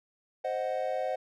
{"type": "chord", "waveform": "triangle", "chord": "C diminished", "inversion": "none", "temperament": "equal", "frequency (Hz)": [523.3, 622.3, 740], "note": ["C5", "Eb5", "Gb5"], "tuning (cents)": [0, 0, 0], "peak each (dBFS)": [-31, -32, -32], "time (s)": [0.44, 1.16], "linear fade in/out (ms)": 10, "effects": []}